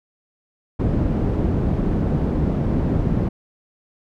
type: low-pass noise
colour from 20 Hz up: white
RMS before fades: -20 dBFS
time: 0.79-3.29 s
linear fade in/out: 10 ms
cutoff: 220 Hz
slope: 12 dB/octave
effects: none